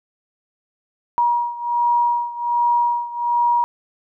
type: beating tone pair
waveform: sine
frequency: 954 / 955.3 Hz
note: A#5 / A#5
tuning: +40 / +42 cents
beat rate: 1.3 Hz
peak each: -18 / -21 dBFS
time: 1.18-3.64 s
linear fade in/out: 0 ms
effects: none